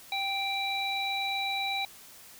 harmonic tone, 784 Hz, G5, in tune, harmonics 1 / 3 / 5, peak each -33 / -33 / -33 dBFS, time 0.12-1.85 s, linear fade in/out 2 ms, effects white hiss -51 dBFS RMS until 2.39 s

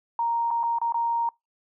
sine tone with dropouts, 932.3 Hz, A#5, in tune, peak -22 dBFS, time 0.19-1.29 s, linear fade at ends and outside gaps 2 ms, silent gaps 0.506-0.511 / 0.632-0.636 / 0.786-0.815 / 0.923-0.943 s, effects noise-tail reverb RT60 0.2 s tail -26 dB re dry

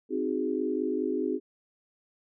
sine chord, Ab dominant seventh, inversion first, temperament equal, 261.6 / 311.1 / 370 / 415.3 Hz, C4 / Eb4 / Gb4 / Ab4, 0 / 0 / 0 / 0 cents, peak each -32 dBFS, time 0.09-1.4 s, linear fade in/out 50 ms, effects none

